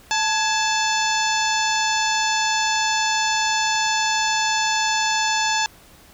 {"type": "harmonic tone with a mistuned harmonic", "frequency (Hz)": 877, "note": "A5", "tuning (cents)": -6, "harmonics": [1, 2, 3, 4, 5, 6, 7, 8], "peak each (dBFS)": [-22, -25, -27, -28, -29, -30, -30, -31], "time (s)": [0.11, 5.66], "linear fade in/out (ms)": 0, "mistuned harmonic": 2, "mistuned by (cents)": -83, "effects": ["pink hiss -49 dBFS RMS until 6.13 s"]}